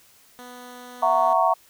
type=tone; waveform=10% pulse; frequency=247.2 Hz; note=B3; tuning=2 cents sharp; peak=-31 dBFS; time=0.39-1.33 s; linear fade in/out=0 ms
type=chord; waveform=sine; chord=F# dominant seventh; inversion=third; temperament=just; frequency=666 / 740 / 925 / 1110 Hz; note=E5 / F#5 / A#5 / C#6; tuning=+18 / 0 / -14 / +2 cents; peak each=-22 dBFS; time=1.02-1.54 s; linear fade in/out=10 ms
effects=white hiss -55 dBFS RMS until 1.69 s